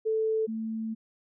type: tone pair in turn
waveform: sine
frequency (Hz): 440 / 222.2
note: A4 / A3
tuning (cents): 0 / +17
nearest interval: octave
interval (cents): 1183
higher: first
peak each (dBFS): -24 / -30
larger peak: first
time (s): 0.05-0.47 / 0.47-0.95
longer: second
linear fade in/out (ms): 20
effects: none